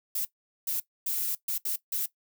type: noise bursts at uneven times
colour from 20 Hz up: violet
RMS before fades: -30 dBFS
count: 6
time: 0.15-0.25 / 0.67-0.8 / 1.06-1.35 / 1.48-1.58 / 1.65-1.76 / 1.92-2.06 s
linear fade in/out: 5 ms
effects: noise-tail reverb RT60 0.1 s tail -17 dB re dry